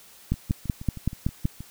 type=two click trains; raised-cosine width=5 ms; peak=-10 / -24 dBFS; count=7 / 9; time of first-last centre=0.32-1.454 / 0.34-1.606 s; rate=5.29 / 6.32 Hz; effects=white hiss -51 dBFS RMS until 1.7 s